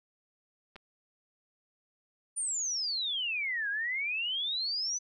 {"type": "clicks", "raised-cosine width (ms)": 0.3, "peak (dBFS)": -33, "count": 2, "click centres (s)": [0.758, 0.763]}
{"type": "exponential two-way sweep", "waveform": "sine", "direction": "down then up", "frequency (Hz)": [9397, 1597, 6120], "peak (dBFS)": -30, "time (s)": [2.36, 4.99], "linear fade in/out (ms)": 20, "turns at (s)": 3.69}
{"effects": []}